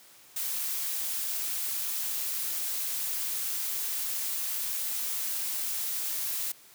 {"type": "noise", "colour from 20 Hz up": "blue", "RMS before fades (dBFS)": -32, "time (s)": [0.36, 6.52], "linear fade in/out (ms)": 5, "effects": ["white hiss -55 dBFS RMS until 6.74 s", "high-pass 100 Hz 12 dB/octave"]}